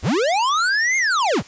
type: linear two-way sweep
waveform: square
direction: up then down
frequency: 43.65 to 2159 to 43.65 Hz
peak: -17 dBFS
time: 0.02-1.43 s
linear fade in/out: 50 ms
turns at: 0.97 s
effects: white hiss -44 dBFS RMS until 1.47 s + resampled to 16000 Hz